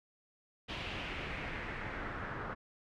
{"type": "noise with low-pass filter sweep", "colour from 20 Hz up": "pink", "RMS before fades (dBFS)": -41, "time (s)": [0.68, 2.55], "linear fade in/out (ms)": 20, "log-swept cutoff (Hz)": [3100, 1400], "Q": 2.5, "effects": []}